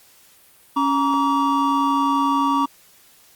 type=tone cluster; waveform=triangle; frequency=277.4 / 941 / 1146 Hz; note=C#4 / A#5 / D6; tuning=+1 / +16 / -43 cents; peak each=-19 dBFS; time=0.76-2.66 s; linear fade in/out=10 ms; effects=white hiss -52 dBFS RMS until 3.35 s + Opus 48 kbps